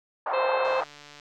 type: band-pass noise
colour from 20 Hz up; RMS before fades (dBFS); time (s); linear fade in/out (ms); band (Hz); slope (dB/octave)
white; -29; 0.26-0.84; 5; 590 to 1100; 24
type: harmonic tone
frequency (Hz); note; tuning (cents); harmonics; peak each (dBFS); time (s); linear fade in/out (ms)
523.3; C5; 0; 1 / 2 / 3 / 4 / 5 / 6 / 7 / 8; -24 / -32 / -38 / -43 / -35 / -48 / -47 / -45; 0.33-0.81; 10
type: click train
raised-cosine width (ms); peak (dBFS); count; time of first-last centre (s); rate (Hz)
0.2; -29; 81; 0.65-1.198; 146
effects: none